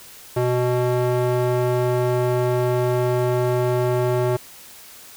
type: tone with band-pass filter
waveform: square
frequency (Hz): 123.9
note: B2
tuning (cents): +6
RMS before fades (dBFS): -20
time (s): 0.36-4.37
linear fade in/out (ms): 10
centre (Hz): 500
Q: 1
effects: white hiss -43 dBFS RMS until 5.16 s